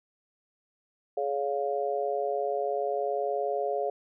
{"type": "harmonic tone", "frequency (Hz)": 140.5, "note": "C#3", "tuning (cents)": 24, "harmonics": [3, 4, 5], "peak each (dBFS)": [-31, -31, -31], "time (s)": [1.17, 3.9], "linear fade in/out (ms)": 5, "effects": []}